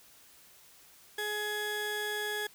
30% pulse tone pair together, 420 / 1680 Hz, G#4 / G#6, +19 / +19 cents, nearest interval 2 octaves, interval 2400 cents, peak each -34 / -33 dBFS, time 1.18-2.47 s, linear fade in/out 5 ms, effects white hiss -58 dBFS RMS until 2.54 s

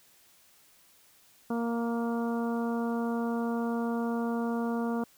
harmonic tone with a mistuned harmonic, 233.1 Hz, A#3, in tune, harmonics 1 / 2 / 3 / 4 / 5 / 6, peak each -29 / -35 / -39 / -41 / -43 / -45 dBFS, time 1.5-5.04 s, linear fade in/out 5 ms, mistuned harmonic 6, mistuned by +16 cents, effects white hiss -61 dBFS RMS until 5.17 s

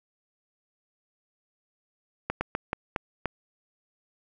slowing click train, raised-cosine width 0.5 ms, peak -12 dBFS, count 6, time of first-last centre 2.3-3.257 s, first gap 110 ms, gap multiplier 1.28, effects 9-bit

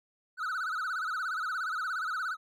triangle tone with vibrato, 1384 Hz, F6, 16 cents flat, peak -29 dBFS, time 0.37-2.37 s, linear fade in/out 50 ms, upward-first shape sine, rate 17 Hz, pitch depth 170 cents each way, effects none

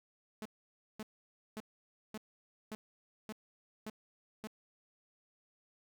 sawtooth tone bursts, 216 Hz, A3, 32 cents flat, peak -37 dBFS, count 8, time 0.42-4.472 s, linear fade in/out 0 ms, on 34 ms, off 540 ms, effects none

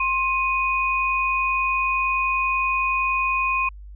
sine tone pair together, 1060.5 / 2489 Hz, C6 / D#7, +23 / 0 cents, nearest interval octave + minor third, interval 1477 cents, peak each -22 dBFS, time 0-3.69 s, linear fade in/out 5 ms, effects added 50 Hz sine -37 dBFS peak until 3.95 s

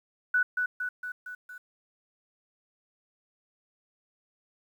sine tone with echo, 1483 Hz, F#6, 4 cents sharp, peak -21 dBFS, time 0.34-0.43 s, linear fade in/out 5 ms, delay 230 ms, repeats 5, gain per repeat -4 dB, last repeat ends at 1.58 s, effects 10-bit

